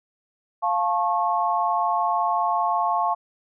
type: chord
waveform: sine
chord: F augmented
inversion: none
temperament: just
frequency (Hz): 698.5 / 873.1 / 1091.3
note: F5 / A5 / C#6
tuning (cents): 0 / -14 / -27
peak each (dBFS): -24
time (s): 0.62-3.15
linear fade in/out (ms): 20
effects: none